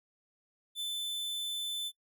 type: tone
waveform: 45% pulse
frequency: 3520 Hz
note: A7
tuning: in tune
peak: -34 dBFS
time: 0.75-1.92 s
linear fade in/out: 50 ms
effects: noise-tail reverb RT60 0.1 s tail -24 dB re dry